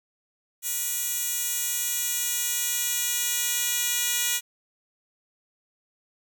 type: tone with high-pass filter sweep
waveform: 10% pulse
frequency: 482.9 Hz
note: B4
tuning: 39 cents flat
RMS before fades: -27 dBFS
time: 0.62-4.41 s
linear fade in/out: 50 ms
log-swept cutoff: 7800 to 4300 Hz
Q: 0.74
effects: none